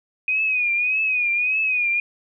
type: tone with vibrato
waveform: sine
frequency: 2489 Hz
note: D#7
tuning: in tune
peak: -18 dBFS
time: 0.28-2 s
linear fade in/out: 2 ms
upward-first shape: triangle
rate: 1.7 Hz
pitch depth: 90 cents each way
effects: none